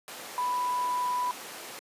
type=tone in noise; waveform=sine; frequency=990 Hz; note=B5; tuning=4 cents sharp; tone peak=-26 dBFS; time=0.38-1.31 s; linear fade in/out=0 ms; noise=pink; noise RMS=-40 dBFS; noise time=0.08-1.79 s; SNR=+11 dB; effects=high-pass 400 Hz 12 dB/octave + resampled to 32000 Hz